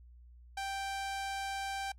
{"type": "tone with low-pass filter", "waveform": "sawtooth", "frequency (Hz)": 784, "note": "G5", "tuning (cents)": 0, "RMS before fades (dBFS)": -38, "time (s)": [0.57, 1.92], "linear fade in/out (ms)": 5, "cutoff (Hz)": 9900, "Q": 0.67, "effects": ["noise-tail reverb RT60 0.1 s tail -24 dB re dry", "added 60 Hz sine -53 dBFS peak until 1.98 s"]}